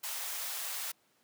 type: high-pass noise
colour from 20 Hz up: white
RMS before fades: -38 dBFS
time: 0.03-0.92 s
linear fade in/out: 10 ms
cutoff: 590 Hz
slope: 24 dB/octave
effects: pink hiss -70 dBFS RMS until 1.23 s + high-pass 200 Hz 12 dB/octave